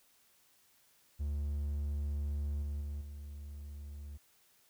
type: tone with level steps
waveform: triangle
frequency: 72.5 Hz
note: D2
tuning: 22 cents flat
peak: -31 / -33 / -35 / -41 dBFS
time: 1.19-4.18 s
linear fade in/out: 20 ms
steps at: 2.62 / 2.81 / 3.01 s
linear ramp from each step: 5 ms
effects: white hiss -68 dBFS RMS until 4.69 s